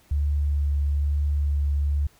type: tone with vibrato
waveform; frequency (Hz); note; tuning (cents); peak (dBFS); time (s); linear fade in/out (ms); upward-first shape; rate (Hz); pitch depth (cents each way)
sine; 72.2; D2; -29; -20; 0.11-2.07; 5; triangle; 1.1; 16
effects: pink hiss -58 dBFS RMS until 2.19 s